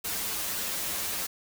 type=noise with comb filter; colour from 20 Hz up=white; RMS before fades=-32 dBFS; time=0.04-1.27 s; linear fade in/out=10 ms; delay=7.9 ms; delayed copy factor=-1; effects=none